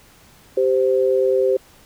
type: tone pair together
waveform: sine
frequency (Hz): 390 / 519.1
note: G4 / C5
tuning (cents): -9 / -14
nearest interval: perfect fourth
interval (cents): 495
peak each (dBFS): -17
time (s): 0.57-1.57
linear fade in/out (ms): 5
effects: pink hiss -50 dBFS RMS until 1.85 s

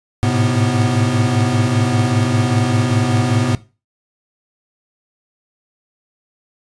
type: tone cluster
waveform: square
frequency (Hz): 105.4 / 110.5 / 128 / 246.5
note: G#2 / A2 / C3 / B3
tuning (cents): +26 / +8 / -38 / -3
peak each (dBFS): -20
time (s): 0.23-3.55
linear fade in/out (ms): 0
effects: noise-tail reverb RT60 0.3 s tail -18 dB re dry + resampled to 22050 Hz

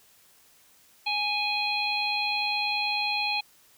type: harmonic tone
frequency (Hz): 830.6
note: G#5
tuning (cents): 0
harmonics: 1 / 3 / 4 / 5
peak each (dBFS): -31 / -28 / -35 / -31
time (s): 1.06-3.41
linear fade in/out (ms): 10
effects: white hiss -59 dBFS RMS until 3.77 s

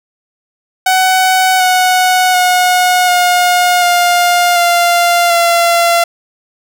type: tone with pitch steps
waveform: sawtooth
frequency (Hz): 749 / 737.8 / 726.8 / 716 / 705.3 / 694.8 / 684.5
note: F#5 / F#5 / F#5 / F5 / F5 / F5 / F5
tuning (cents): +21 / -5 / -31 / +43 / +17 / -9 / -35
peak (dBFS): -4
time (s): 0.86-6.04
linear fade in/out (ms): 5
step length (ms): 740
effects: none

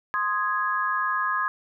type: chord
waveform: sine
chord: Ab major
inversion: first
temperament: equal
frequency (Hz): 1046.5 / 1244.5 / 1661.2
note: C6 / Eb6 / Ab6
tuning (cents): 0 / 0 / 0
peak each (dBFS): -27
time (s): 0.14-1.48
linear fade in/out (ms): 0
effects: none

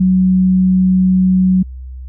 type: tone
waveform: sine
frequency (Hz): 185.8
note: F#3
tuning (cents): +7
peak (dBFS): -8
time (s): 0-1.63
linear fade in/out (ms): 10
effects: added 64 Hz sine -26 dBFS peak until 2.08 s

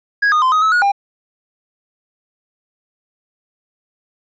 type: tone with pitch steps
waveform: triangle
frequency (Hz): 1654 / 1229 / 1033 / 1255 / 1297 / 1449 / 800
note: G#6 / D#6 / C6 / D#6 / E6 / F#6 / G5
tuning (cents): -8 / -22 / -22 / +15 / -28 / -37 / +35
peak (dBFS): -9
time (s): 0.22-0.92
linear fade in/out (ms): 10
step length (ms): 100
effects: resampled to 16000 Hz

